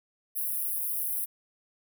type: high-pass noise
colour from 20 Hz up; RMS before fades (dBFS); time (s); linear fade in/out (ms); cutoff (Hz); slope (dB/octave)
white; -31; 0.35-1.26; 20; 9700; 96
effects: none